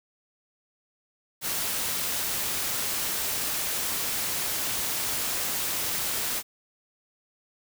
white noise, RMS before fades -29 dBFS, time 1.41-6.43 s, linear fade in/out 50 ms, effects none

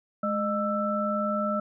sine tone cluster, 211.1 / 611 / 1325 Hz, G#3 / D#5 / E6, +29 / -32 / +9 cents, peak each -29 dBFS, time 0.23-1.6 s, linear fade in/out 5 ms, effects none

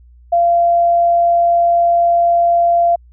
sine tone, 688 Hz, F5, 26 cents flat, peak -9 dBFS, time 0.32-2.96 s, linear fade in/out 10 ms, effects added 60 Hz sine -41 dBFS peak until 3.12 s

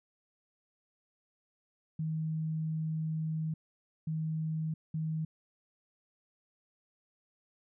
sine tone bursts at uneven times, 158.2 Hz, D#3, 29 cents sharp, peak -31 dBFS, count 3, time 1.99-3.54 / 4.07-4.74 / 4.94-5.25 s, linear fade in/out 5 ms, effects none

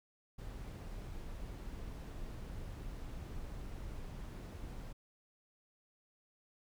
brown noise, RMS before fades -45 dBFS, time 0.38-4.93 s, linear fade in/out 10 ms, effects none

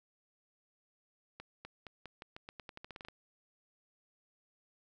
accelerating click train, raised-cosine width 0.3 ms, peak -30 dBFS, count 16, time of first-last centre 1.4-3.085 s, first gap 250 ms, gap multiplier 0.87, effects none

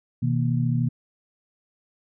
sine tone cluster, 125.1 / 158.7 / 235.2 Hz, B2 / D#3 / A#3, +23 / +35 / +16 cents, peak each -22 / -26 / -27 dBFS, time 0.22-0.89 s, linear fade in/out 10 ms, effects none

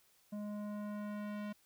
square tone with low-pass filter sweep, 207.9 Hz, G#3, 2 cents sharp, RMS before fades -42 dBFS, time 0.32-1.53 s, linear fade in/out 10 ms, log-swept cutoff 670 to 2900 Hz, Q 0.89, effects white hiss -70 dBFS RMS until 1.65 s

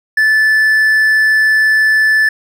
triangle tone, 1747 Hz, A6, 13 cents flat, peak -6 dBFS, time 0.17-2.29 s, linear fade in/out 5 ms, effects none

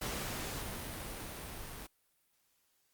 pink noise with level ramp, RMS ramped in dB -38 to -46 dBFS, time 0.01-1.87 s, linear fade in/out 10 ms, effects white hiss -75 dBFS RMS until 2.93 s + Opus 48 kbps

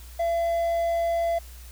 triangle tone, 676 Hz, E5, 43 cents sharp, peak -20 dBFS, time 0.19-1.39 s, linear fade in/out 10 ms, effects added 60 Hz sine -41 dBFS peak until 1.71 s + white hiss -50 dBFS RMS until 1.71 s

